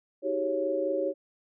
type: tone cluster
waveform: sine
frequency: 315.5 / 379.8 / 404.5 / 553 Hz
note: D#4 / F#4 / G#4 / C#5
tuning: +24 / +45 / -46 / -4 cents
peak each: -34 / -32 / -36 / -28 dBFS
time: 0.22-1.14 s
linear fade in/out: 50 ms
effects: none